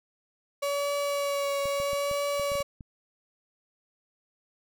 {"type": "tone with vibrato", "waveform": "35% pulse", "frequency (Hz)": 566, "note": "C#5", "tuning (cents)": 36, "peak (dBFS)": -25, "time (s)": [0.62, 2.63], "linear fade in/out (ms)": 10, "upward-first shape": "triangle", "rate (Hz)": 0.76, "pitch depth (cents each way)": 18}
{"type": "clicks", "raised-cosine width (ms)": 5, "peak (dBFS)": -30, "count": 9, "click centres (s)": [1.656, 1.801, 1.932, 2.113, 2.397, 2.518, 2.554, 2.605, 2.808]}
{"effects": []}